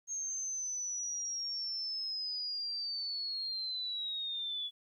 sine linear sweep, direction down, 6470 to 3400 Hz, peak -35 dBFS, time 0.07-4.71 s, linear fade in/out 50 ms, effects 12-bit

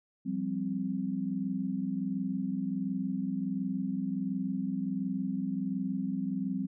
sine chord, F suspended second, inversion none, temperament equal, 174.61 / 196 / 261.6 Hz, F3 / G3 / C4, 0 / 0 / 0 cents, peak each -37 / -33 / -34 dBFS, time 0.25-6.67 s, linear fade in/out 20 ms, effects none

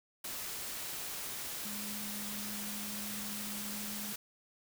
sine tone in noise, 207.7 Hz, G#3, in tune, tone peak -44 dBFS, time 1.65-4.13 s, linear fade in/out 5 ms, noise white, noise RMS -41 dBFS, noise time 0.24-4.16 s, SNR -6 dB, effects none

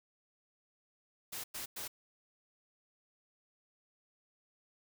white noise bursts, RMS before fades -42 dBFS, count 3, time 1.32-1.88 s, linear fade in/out 10 ms, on 120 ms, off 100 ms, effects none

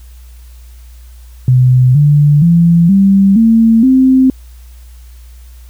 sine tone with pitch steps, 126.9 / 146.61 / 169.39 / 195.71 / 226.1 / 261.2 Hz, B2 / D3 / E3 / G3 / A3 / C4, +47 / -3 / +47 / -3 / +47 / -3 cents, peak -4 dBFS, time 1.48-4.3 s, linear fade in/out 2 ms, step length 470 ms, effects added 60 Hz sine -32 dBFS peak until 5.69 s + white hiss -48 dBFS RMS until 5.69 s

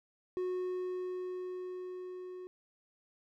triangle tone with level ramp, 365.7 Hz, F#4, 20 cents flat, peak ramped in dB -30 to -41 dBFS, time 0.37-2.47 s, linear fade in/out 0 ms, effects none

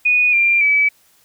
sine tone with pitch steps, 2475 / 2382 / 2293 Hz, D#7 / D7 / D7, -10 / +24 / -42 cents, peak -11 dBFS, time 0.05-0.89 s, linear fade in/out 10 ms, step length 280 ms, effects white hiss -55 dBFS RMS until 1.24 s

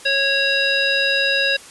harmonic tone, 550 Hz, C#5, 14 cents flat, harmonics 1 / 3 / 5 / 7 / 9, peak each -24 / -20 / -21 / -22 / -26 dBFS, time 0.05-1.57 s, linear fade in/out 10 ms, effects white hiss -41 dBFS RMS until 1.7 s + resampled to 24000 Hz

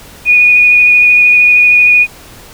sine tone with vibrato, 2461 Hz, D#7, 20 cents flat, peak -3 dBFS, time 0.25-2.07 s, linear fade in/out 50 ms, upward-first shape triangle, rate 13 Hz, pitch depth 13 cents each way, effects pink hiss -35 dBFS RMS until 2.53 s

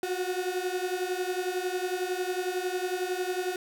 35% pulse beating tone pair, 360 / 371 Hz, F#4 / F#4, -47 / +5 cents, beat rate 11 Hz, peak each -30 dBFS, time 0.03-3.56 s, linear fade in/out 2 ms, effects none

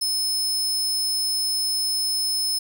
sawtooth tone, 5210 Hz, E8, 21 cents flat, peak -19 dBFS, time 0.01-2.59 s, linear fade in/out 10 ms, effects none

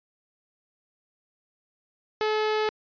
sawtooth tone, 430 Hz, A4, 40 cents flat, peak -19 dBFS, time 2.21-2.69 s, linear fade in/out 0 ms, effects resampled to 11025 Hz

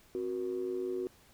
sine tone with amplitude modulation, 369.5 Hz, F#4, 2 cents flat, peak -28 dBFS, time 0.15-1.07 s, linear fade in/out 0 ms, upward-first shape sine, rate 106 Hz, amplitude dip 80%, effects tanh soft clip ceiling -25 dBFS + pink hiss -62 dBFS RMS until 1.33 s

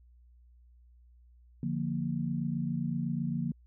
sine chord, Bb major, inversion first, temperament equal, 146.83 / 174.61 / 233.1 Hz, D3 / F3 / Bb3, 0 / 0 / 0 cents, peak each -34 dBFS, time 1.63-3.52 s, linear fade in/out 2 ms, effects added 60 Hz sine -56 dBFS peak until 3.66 s

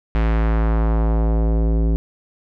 square tone with low-pass filter sweep, 55.3 Hz, A1, 9 cents sharp, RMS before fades -17 dBFS, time 0.15-1.96 s, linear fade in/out 0 ms, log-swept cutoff 2400 to 360 Hz, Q 1.1, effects none

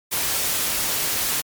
white noise, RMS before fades -23 dBFS, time 0.11-1.42 s, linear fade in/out 20 ms, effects MP3 96 kbps

